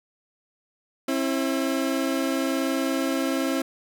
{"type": "tone pair together", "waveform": "30% pulse", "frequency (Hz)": [268.5, 329.6], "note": ["C4", "E4"], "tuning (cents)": [45, 0], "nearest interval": "major third", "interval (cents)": 355, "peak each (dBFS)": [-22, -25], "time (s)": [1.08, 3.62], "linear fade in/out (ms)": 5, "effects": []}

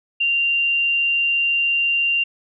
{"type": "tone", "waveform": "sine", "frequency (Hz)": 2777, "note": "F7", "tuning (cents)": -10, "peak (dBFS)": -16, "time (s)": [0.2, 2.24], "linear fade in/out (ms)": 10, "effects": []}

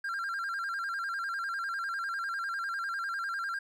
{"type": "tone with vibrato", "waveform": "triangle", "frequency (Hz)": 1480, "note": "F#6", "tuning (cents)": 0, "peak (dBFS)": -30, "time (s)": [0.04, 3.59], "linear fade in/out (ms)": 5, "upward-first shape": "square", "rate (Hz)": 10, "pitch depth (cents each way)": 140, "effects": []}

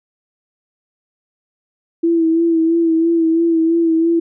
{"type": "tone with vibrato", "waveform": "sine", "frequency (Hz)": 330, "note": "E4", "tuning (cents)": 2, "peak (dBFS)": -11, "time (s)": [2.03, 4.2], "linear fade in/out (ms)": 10, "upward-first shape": "sine", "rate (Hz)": 3, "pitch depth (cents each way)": 36, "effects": []}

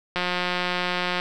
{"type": "click train", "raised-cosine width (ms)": 0.3, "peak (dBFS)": -9, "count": 187, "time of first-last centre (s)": [0.16, 1.199], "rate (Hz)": 179, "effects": []}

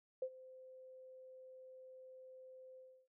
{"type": "tone with ADSR envelope", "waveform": "sine", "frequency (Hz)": 517, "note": "C5", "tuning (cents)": -21, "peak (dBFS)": -35, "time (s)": [0.22, 3.08], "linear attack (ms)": 4, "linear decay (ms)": 65, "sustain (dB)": -19, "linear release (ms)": 310, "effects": []}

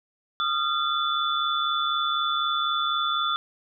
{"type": "tone cluster", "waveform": "sine", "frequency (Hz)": [1226, 1370, 3482], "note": ["D#6", "F6", "A7"], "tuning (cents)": [-26, -34, -19], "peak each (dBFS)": -27, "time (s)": [0.4, 3.36], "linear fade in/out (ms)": 0, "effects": []}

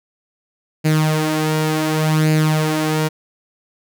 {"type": "tone with flanger", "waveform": "sawtooth", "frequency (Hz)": 155.56, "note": "D#3", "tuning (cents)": 0, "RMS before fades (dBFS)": -17, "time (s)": [0.84, 3.09], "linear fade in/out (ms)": 20, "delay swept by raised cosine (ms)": [0.43, 4.33], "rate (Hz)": 0.68, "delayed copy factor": 0.6, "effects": []}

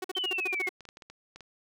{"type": "tone bursts", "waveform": "sawtooth", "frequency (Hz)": 372.5, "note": "F#4", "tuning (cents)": 12, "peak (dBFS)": -28, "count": 10, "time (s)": [0.02, 0.692], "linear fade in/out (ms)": 5, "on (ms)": 24, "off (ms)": 48}
{"type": "exponential sweep", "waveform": "sine", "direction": "down", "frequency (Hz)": [3136, 2112], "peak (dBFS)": -29, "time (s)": [0.15, 0.69], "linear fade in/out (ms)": 5}
{"type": "clicks", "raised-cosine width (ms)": 0.2, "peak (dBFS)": -30, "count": 9, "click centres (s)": [0.675, 0.807, 0.853, 0.889, 0.971, 1.022, 1.1, 1.36, 1.407]}
{"effects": []}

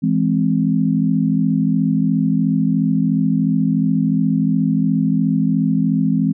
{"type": "chord", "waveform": "sine", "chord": "E augmented", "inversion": "none", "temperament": "equal", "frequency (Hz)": [164.81, 207.7, 261.6], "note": ["E3", "G#3", "B#3"], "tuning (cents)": [0, 0, 0], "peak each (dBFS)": -18, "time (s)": [0.02, 6.33], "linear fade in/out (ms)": 20, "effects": []}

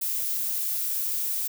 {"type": "noise", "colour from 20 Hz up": "violet", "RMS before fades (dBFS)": -28, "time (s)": [0.01, 1.48], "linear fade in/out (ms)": 10, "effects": []}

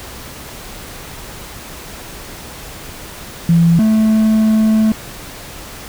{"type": "tone pair in turn", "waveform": ["sine", "triangle"], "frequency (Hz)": [168.2, 218.4], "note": ["E3", "A3"], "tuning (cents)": [35, -13], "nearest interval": "perfect fourth", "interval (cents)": 452, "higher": "second", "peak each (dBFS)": -7, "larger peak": "neither", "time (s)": [[3.49, 3.79], [3.79, 4.92]], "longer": "second", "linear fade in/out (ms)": 2, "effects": ["pink hiss -32 dBFS RMS until 5.88 s"]}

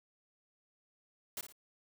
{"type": "noise with echo", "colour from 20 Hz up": "white", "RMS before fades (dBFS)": -40, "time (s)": [1.37, 1.41], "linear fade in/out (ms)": 2, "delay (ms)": 57, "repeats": 2, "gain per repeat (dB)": -9, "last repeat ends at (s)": 1.524, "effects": []}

